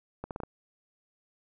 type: accelerating click train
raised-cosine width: 1 ms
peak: -22 dBFS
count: 5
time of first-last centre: 0.24-0.435 s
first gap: 68 ms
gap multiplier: 0.78
effects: none